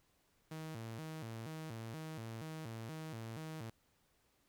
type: tone with vibrato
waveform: sawtooth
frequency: 133.8 Hz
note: C3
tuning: 39 cents sharp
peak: -40 dBFS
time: 0.51-3.7 s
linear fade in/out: 5 ms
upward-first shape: square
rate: 2.1 Hz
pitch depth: 290 cents each way
effects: pink hiss -75 dBFS RMS until 4.48 s